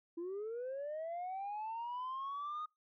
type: linear sweep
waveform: sine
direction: up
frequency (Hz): 329.9 to 1244.5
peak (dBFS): -37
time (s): 0.17-2.66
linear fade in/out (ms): 10
effects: noise-tail reverb RT60 0.2 s tail -25 dB re dry + tanh soft clip ceiling -37 dBFS